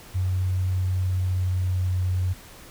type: tone with pitch glide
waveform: sine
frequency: 92.5 to 91.6 Hz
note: F#2 to F#2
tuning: 0 to -17 cents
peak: -21 dBFS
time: 0.14-2.34 s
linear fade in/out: 20 ms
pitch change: -17 cents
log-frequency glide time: 0.86-1.84 s
effects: pink hiss -46 dBFS RMS until 2.7 s